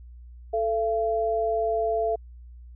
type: tone pair together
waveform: sine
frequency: 440 / 679.3 Hz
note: A4 / F5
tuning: 0 / -48 cents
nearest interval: minor sixth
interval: 752 cents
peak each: -26 / -24 dBFS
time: 0.53-2.16 s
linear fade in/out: 10 ms
effects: added 60 Hz sine -42 dBFS peak until 2.75 s